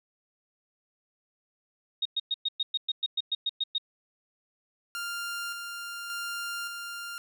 sine tone bursts, 3729 Hz, A#7, in tune, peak -25 dBFS, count 13, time 2.02-3.782 s, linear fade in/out 5 ms, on 34 ms, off 110 ms
sawtooth tone with tremolo, 1396.9 Hz, F6, in tune, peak -29 dBFS, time 4.95-7.18 s, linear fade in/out 0 ms, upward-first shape square, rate 0.87 Hz, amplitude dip 35%
effects none

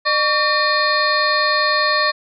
harmonic tone with a mistuned harmonic, 605 Hz, D#5, 49 cents flat, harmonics 1 / 2 / 3 / 4 / 6 / 7 / 8, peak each -22 / -19 / -19 / -29 / -30 / -21 / -30 dBFS, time 0.05-2.12 s, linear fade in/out 20 ms, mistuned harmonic 2, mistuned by -110 cents, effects none

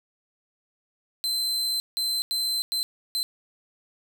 40% pulse tone bursts at uneven times, 4078 Hz, C8, 45 cents flat, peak -23 dBFS, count 5, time 1.24-1.8 / 1.97-2.22 / 2.31-2.62 / 2.72-2.83 / 3.15-3.23 s, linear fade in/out 0 ms, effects 10-bit

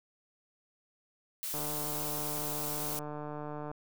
blue noise, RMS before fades -37 dBFS, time 1.43-2.99 s, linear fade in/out 0 ms
click train, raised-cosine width 1 ms, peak -27 dBFS, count 325, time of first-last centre 1.54-3.714 s, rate 149 Hz
effects none

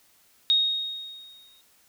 sine tone with exponential decay, 3736 Hz, A#7, 3 cents sharp, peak -16 dBFS, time 0.5-1.61 s, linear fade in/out 0 ms, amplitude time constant 240 ms, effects white hiss -61 dBFS RMS until 1.88 s

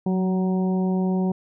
harmonic tone with a mistuned harmonic, 187.2 Hz, F#3, 20 cents sharp, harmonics 1 / 2 / 3 / 4 / 5, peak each -20 / -28 / -36 / -35 / -39 dBFS, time 0.06-1.32 s, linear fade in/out 5 ms, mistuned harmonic 1, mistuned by -20 cents, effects none

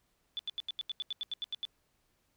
sine tone bursts, 3478 Hz, A7, 21 cents flat, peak -33 dBFS, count 13, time 0.37-1.652 s, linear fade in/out 0 ms, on 22 ms, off 83 ms, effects pink hiss -75 dBFS RMS until 2.36 s

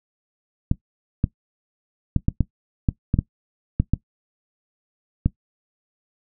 clicks, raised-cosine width 5 ms, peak -5 dBFS, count 11, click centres 0.714 / 1.241 / 2.163 / 2.284 / 2.407 / 2.888 / 3.141 / 3.189 / 3.8 / 3.936 / 5.26 s, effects noise-tail reverb RT60 0.1 s tail -18 dB re dry

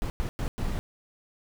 brown noise bursts at uneven times, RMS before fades -29 dBFS, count 4, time 0.02-0.1 / 0.2-0.29 / 0.39-0.48 / 0.58-0.79 s, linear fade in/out 0 ms, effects none

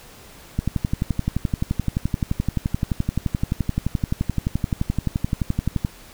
click train, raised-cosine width 5 ms, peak -8 dBFS, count 62, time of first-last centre 0.59-5.849 s, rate 11.6 Hz, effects pink hiss -45 dBFS RMS until 6.13 s

